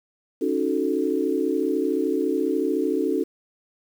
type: chord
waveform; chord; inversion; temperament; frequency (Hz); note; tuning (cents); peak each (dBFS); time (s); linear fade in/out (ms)
sine; D# half-diminished seventh; third; equal; 277.2 / 311.1 / 370 / 440; C#4 / D#4 / F#4 / A4; 0 / 0 / 0 / 0; -26; 0.41-3.24; 10
effects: 8-bit